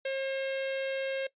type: tone with notch filter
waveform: sawtooth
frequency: 537 Hz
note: C5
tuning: 45 cents sharp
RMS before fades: -32 dBFS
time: 0.05-1.27 s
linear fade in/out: 5 ms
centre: 1100 Hz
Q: 1.8
effects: noise-tail reverb RT60 0.1 s tail -20 dB re dry + resampled to 8000 Hz